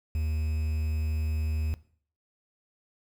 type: tone with quantisation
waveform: triangle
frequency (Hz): 77.78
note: D#2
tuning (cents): 0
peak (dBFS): -24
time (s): 0.15-1.74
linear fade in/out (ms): 0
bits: 8
effects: noise-tail reverb RT60 0.5 s tail -18 dB re dry